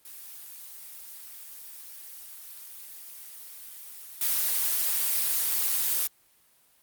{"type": "noise with level steps", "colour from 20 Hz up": "blue", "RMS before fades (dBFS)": [-44, -26], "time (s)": [0.05, 6.07], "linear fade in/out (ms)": 2, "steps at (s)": 4.21, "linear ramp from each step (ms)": 2, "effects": ["white hiss -63 dBFS RMS until 6.82 s", "Opus 32 kbps"]}